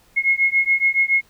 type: beating tone pair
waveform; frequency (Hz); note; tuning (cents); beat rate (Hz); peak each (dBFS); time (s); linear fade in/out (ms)
sine; 2161 / 2168.1; C#7 / C#7; -45 / -39; 7.1; -18 / -18; 0.16-1.22; 20
effects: pink hiss -56 dBFS RMS until 1.29 s